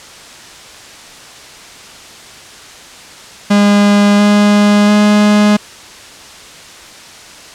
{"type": "tone with pitch steps", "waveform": "45% pulse", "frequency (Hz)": [204.2, 206.3, 208.5], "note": ["G#3", "G#3", "G#3"], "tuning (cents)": [-29, -11, 7], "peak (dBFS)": -6, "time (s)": [3.5, 5.57], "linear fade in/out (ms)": 10, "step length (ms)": 690, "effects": ["white hiss -34 dBFS RMS until 7.54 s", "low-pass 7000 Hz 12 dB/octave"]}